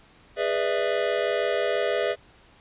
square chord, E dominant seventh, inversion first, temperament just, 412 / 494.4 / 593.3 / 659.3 Hz, G#4 / B4 / D5 / E5, -14 / +2 / +18 / 0 cents, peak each -29 dBFS, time 0.36-2.16 s, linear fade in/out 50 ms, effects pink hiss -55 dBFS RMS until 2.6 s + resampled to 8000 Hz

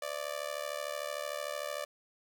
sawtooth tone with amplitude modulation, 587.3 Hz, D5, in tune, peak -28 dBFS, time 0.02-1.85 s, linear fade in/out 5 ms, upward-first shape sine, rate 73.3 Hz, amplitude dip 90%, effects none

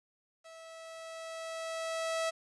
sawtooth tone with level ramp, 652 Hz, E5, 19 cents flat, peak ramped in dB -46 to -26 dBFS, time 0.44-2.31 s, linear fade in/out 20 ms, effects resampled to 22050 Hz + 11-bit

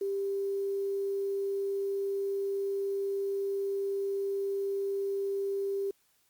sine tone with quantisation, 395.3 Hz, G4, 15 cents sharp, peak -29 dBFS, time 0.01-5.91 s, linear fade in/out 5 ms, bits 9, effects white hiss -70 dBFS RMS until 6.29 s + Opus 48 kbps

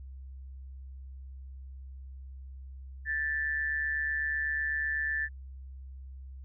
sine tone with amplitude modulation, 1760 Hz, A6, in tune, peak -26 dBFS, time 3.05-5.29 s, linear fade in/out 50 ms, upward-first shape sine, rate 148 Hz, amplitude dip 55%, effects added 66 Hz sine -42 dBFS peak until 6.44 s

